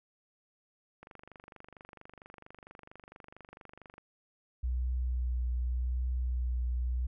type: click train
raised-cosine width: 0.5 ms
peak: -34 dBFS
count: 73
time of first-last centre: 1.03-3.981 s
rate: 24.4 Hz
type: tone with vibrato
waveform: sine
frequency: 61.74 Hz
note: B1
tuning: in tune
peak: -29 dBFS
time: 4.63-7.07 s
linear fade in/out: 10 ms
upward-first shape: triangle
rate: 0.86 Hz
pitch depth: 23 cents each way
effects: none